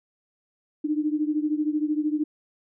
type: beating tone pair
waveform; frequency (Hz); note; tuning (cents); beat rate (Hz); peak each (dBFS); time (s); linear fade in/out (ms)
sine; 299.1 / 312.1; D4 / D#4; +32 / +5; 13; -24 / -27; 0.84-2.24; 10
effects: none